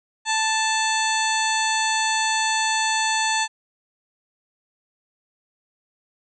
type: harmonic tone with a mistuned harmonic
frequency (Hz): 880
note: A5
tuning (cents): 0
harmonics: 1 / 2 / 3 / 4 / 5 / 7 / 8 / 9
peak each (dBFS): -23 / -26 / -28 / -29 / -30 / -31 / -32 / -33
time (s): 0.25-3.48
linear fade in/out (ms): 50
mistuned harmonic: 9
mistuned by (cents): +20
effects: none